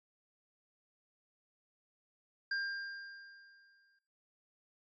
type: tone with exponential decay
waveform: square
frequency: 1597 Hz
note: G6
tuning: 32 cents sharp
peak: -33 dBFS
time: 2.51-3.99 s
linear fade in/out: 5 ms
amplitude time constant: 320 ms
effects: noise-tail reverb RT60 0.9 s tail -24 dB re dry + resampled to 16000 Hz